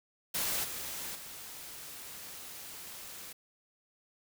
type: noise with level steps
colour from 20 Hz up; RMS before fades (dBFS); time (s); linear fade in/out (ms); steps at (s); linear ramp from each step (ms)
white; -33 / -40 / -46; 0.34-3.33; 10; 0.63 / 1.14; 20
effects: none